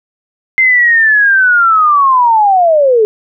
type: linear sweep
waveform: sine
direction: down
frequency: 2093 to 415.3 Hz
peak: -5 dBFS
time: 0.58-3.05 s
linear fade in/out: 0 ms
effects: none